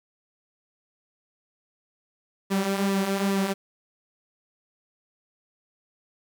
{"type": "tone with flanger", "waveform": "sawtooth", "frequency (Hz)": 196, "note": "G3", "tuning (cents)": 0, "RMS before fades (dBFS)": -25, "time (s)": [2.5, 3.54], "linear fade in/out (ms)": 20, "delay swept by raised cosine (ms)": [1.3, 6.2], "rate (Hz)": 2.4, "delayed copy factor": -0.55, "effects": ["9-bit"]}